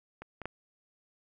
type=clicks; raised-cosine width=0.5 ms; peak=-28 / -26 / -20 dBFS; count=3; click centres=0.22 / 0.417 / 0.456 s; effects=none